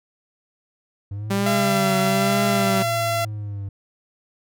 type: linear two-way sweep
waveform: triangle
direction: up then down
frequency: 98 to 140 to 98 Hz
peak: -25 dBFS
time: 1.11-3.69 s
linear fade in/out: 5 ms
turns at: 1.8 s
type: tone with vibrato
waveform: sawtooth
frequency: 196 Hz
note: G3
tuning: in tune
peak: -16 dBFS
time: 1.3-2.83 s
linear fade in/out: 10 ms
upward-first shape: triangle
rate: 1.1 Hz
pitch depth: 64 cents each way
type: tone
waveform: sawtooth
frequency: 679 Hz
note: F5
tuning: 49 cents flat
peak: -17 dBFS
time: 1.46-3.25 s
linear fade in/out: 5 ms
effects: none